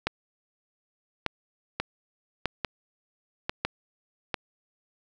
two click trains, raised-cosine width 0.3 ms, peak -11 / -9 dBFS, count 4 / 4, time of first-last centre 1.8-4.342 / 0.07-3.65 s, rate 1.18 / 0.838 Hz, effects none

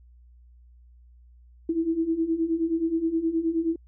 sine beating tone pair, 321.6 / 331.1 Hz, E4 / E4, -43 / +8 cents, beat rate 9.5 Hz, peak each -28 / -24 dBFS, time 1.69-3.76 s, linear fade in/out 5 ms, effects added 60 Hz sine -50 dBFS peak until 3.87 s

